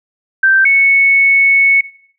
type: tone pair in turn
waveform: sine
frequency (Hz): 1563 / 2210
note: G6 / C#7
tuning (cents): -6 / -6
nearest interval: tritone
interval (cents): 600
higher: second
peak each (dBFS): -6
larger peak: neither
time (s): 0.43-0.65 / 0.65-1.81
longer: second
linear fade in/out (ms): 5
effects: noise-tail reverb RT60 0.6 s tail -20 dB re dry